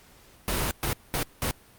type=noise bursts at uneven times; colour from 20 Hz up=pink; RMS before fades=-27 dBFS; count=4; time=0.48-0.71 / 0.83-0.93 / 1.14-1.23 / 1.42-1.51 s; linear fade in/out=0 ms; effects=pink hiss -55 dBFS RMS until 1.78 s + Opus 48 kbps